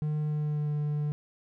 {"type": "tone with pitch glide", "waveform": "triangle", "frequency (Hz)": [151.5, 148.47], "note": ["D#3", "D3"], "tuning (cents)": [-46, 19], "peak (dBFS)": -25, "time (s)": [0.02, 1.12], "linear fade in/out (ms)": 0, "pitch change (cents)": -35, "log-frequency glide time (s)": [0.2, 0.73], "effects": []}